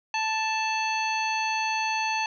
harmonic tone with a mistuned harmonic, 880 Hz, A5, in tune, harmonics 1 / 2 / 3 / 4 / 5 / 7, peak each -27 / -35 / -29 / -41 / -36 / -40 dBFS, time 0.14-2.26 s, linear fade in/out 2 ms, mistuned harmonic 4, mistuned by -78 cents, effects none

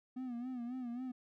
triangle tone with vibrato, 246.9 Hz, B3, in tune, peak -37 dBFS, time 0.16-1.12 s, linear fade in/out 10 ms, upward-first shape sine, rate 3.7 Hz, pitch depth 87 cents each way, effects none

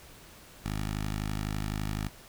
10% pulse tone with notch filter, 51.91 Hz, G#1, in tune, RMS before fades -33 dBFS, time 0.64-2.09 s, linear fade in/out 20 ms, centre 480 Hz, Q 0.73, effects pink hiss -52 dBFS RMS until 2.28 s

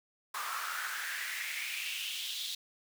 pink noise with high-pass filter sweep, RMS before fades -38 dBFS, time 0.34-2.55 s, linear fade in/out 5 ms, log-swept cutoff 1100 to 3800 Hz, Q 4.7, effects none

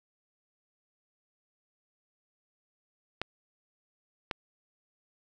clicks, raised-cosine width 0.3 ms, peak -15 dBFS, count 2, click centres 3.216 / 4.312 s, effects none

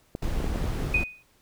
clicks, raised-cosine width 2 ms, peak -18 dBFS, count 5, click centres 0.151 / 0.403 / 0.443 / 0.559 / 0.642 s
brown noise, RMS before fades -28 dBFS, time 0.22-1.04 s, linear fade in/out 5 ms
sine tone with exponential decay, 2489 Hz, D#7, in tune, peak -18 dBFS, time 0.94-1.23 s, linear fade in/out 5 ms, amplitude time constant 62 ms
effects pink hiss -63 dBFS RMS until 1.41 s

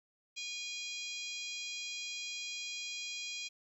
harmonic tone, 816 Hz, G#5, 31 cents flat, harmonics 3 / 4 / 5 / 6 / 7 / 8 / 9, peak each -43 / -45 / -47 / -49 / -50 / -51 / -52 dBFS, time 0.36-3.49 s, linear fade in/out 20 ms, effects 12-bit

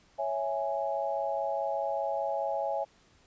sine chord, C# minor, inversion none, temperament equal, 554.4 / 659.3 / 830.6 Hz, C#5 / E5 / G#5, 0 / 0 / 0 cents, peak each -33 dBFS, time 0.18-2.85 s, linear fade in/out 20 ms, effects pink hiss -63 dBFS RMS until 3.26 s + resampled to 16000 Hz

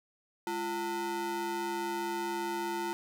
square ring-modulated tone, 277.2 Hz, C#4, in tune, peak -30 dBFS, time 0.47-2.93 s, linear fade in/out 0 ms, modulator 622 Hz, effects none

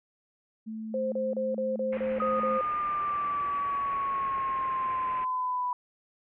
sine tone with pitch glide, 220 to 217 Hz, A3 to A3, 0 to -24 cents, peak -34 dBFS, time 0.66-2.59 s, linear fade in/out 20 ms, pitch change -24 cents, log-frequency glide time 0.87-1.22 s
sine tone bursts, 523.3 Hz, C5, in tune, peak -27 dBFS, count 8, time 0.94-2.611 s, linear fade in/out 2 ms, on 180 ms, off 33 ms
white low-pass noise, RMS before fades -44 dBFS, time 1.92-5.25 s, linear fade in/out 10 ms, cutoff 2500 Hz, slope 48 dB/octave
sine exponential sweep, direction down, 1252 to 987 Hz, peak -27 dBFS, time 2.2-5.73 s, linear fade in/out 2 ms
effects none

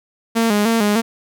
sawtooth tone with vibrato, 217.4 Hz, A3, 21 cents flat, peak -10 dBFS, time 0.35-1.02 s, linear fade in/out 20 ms, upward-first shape square, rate 3.3 Hz, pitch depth 84 cents each way, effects none

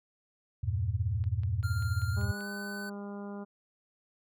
sine chord, E diminished, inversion none, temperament equal, 82.41 / 98 / 116.54 Hz, E2 / G2 / Bb2, 0 / 0 / 0 cents, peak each -33 / -31 / -33 dBFS, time 0.63-2.32 s, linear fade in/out 10 ms
click train, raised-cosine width 0.3 ms, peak -37 dBFS, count 7, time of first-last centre 1.24-2.407 s, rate 5.14 Hz
square tone with pitch glide, 1396.9 to 1505.8 Hz, F6 to F#6, 0 to +30 cents, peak -40 dBFS, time 1.63-2.9 s, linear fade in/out 10 ms, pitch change +130 cents, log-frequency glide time 2.12-2.47 s
harmonic tone, 202.1 Hz, G#3, 47 cents flat, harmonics 1 / 2 / 3 / 4 / 5 / 6 / 7, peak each -39 / -45 / -49 / -51 / -53 / -55 / -56 dBFS, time 2.16-3.45 s, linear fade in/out 20 ms
effects none

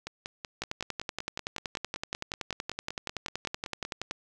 two click trains, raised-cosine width 0.2 ms, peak -19 / -15 dBFS, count 21 / 38, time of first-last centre 0.07-3.851 / 0.62-4.111 s, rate 5.29 / 10.6 Hz, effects none

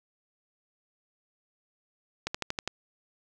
slowing click train, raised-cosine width 0.2 ms, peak -13 dBFS, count 6, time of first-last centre 2.27-2.676 s, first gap 75 ms, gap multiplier 1.04, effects none

